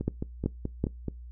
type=two click trains; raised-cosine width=3 ms; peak=-18 / -13 dBFS; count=6 / 3; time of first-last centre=0.01-1.083 / 0.08-0.84 s; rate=4.66 / 2.63 Hz; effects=noise-tail reverb RT60 0.2 s tail -23 dB re dry + added 60 Hz sine -41 dBFS peak until 1.31 s

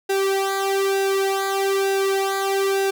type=tone with flanger; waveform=sawtooth; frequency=390.2 Hz; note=G4; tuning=8 cents flat; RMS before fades=-21 dBFS; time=0.09-2.91 s; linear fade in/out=10 ms; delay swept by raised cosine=0.91 to 2.21 ms; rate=1.1 Hz; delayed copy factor=-0.9; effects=none

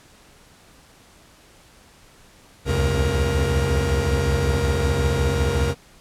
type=tone cluster; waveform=45% pulse; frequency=68 / 73.4 / 87.5 / 134.7 / 471.5 Hz; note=C#2 / D2 / F2 / C#3 / A#4; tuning=-33 / 0 / +4 / -49 / +20 cents; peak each=-25 dBFS; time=2.65-5.75 s; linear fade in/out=50 ms; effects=pink hiss -51 dBFS RMS until 6 s + low-pass 11000 Hz 12 dB/octave

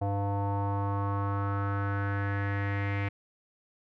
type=tone with low-pass filter sweep; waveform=square; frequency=100 Hz; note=G2; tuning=35 cents sharp; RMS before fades=-30 dBFS; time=0.01-3.09 s; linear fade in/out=10 ms; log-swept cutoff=750 to 2200 Hz; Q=4.6; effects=none

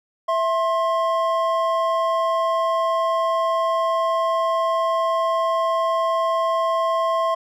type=tone pair together; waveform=triangle; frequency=659.3 / 1062.5 Hz; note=E5 / C6; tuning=0 / +26 cents; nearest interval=minor sixth; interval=826 cents; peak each=-19 dBFS; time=0.28-7.35 s; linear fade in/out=10 ms; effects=none

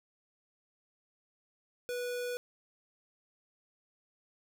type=tone; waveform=square; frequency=490 Hz; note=B4; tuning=14 cents flat; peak=-35 dBFS; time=1.89-2.37 s; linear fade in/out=0 ms; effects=none

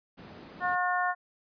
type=noise; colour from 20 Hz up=brown; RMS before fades=-39 dBFS; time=0.17-0.76 s; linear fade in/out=20 ms
type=harmonic tone; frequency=360 Hz; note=F#4; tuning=47 cents flat; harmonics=2 / 3 / 4 / 5; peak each=-29 / -31 / -32 / -33 dBFS; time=0.6-1.15 s; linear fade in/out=50 ms
effects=high-pass 200 Hz 12 dB/octave + resampled to 11025 Hz

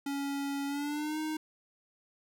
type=tone with pitch glide; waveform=square; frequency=280 to 310.7 Hz; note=C#4 to D#4; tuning=+18 to -2 cents; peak=-33 dBFS; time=0.06-1.37 s; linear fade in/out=5 ms; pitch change=+180 cents; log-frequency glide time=0.67-1.19 s; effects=none

